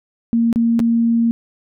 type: tone with dropouts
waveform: sine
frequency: 231.6 Hz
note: A#3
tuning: 11 cents flat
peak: -12 dBFS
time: 0.33-1.31 s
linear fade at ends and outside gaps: 0 ms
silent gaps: 0.528-0.559 / 0.793-0.801 s
effects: none